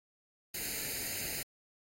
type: noise with comb filter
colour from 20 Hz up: white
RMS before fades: -38 dBFS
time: 0.54-1.43 s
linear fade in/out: 5 ms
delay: 0.44 ms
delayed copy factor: +0.8
effects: AAC 48 kbps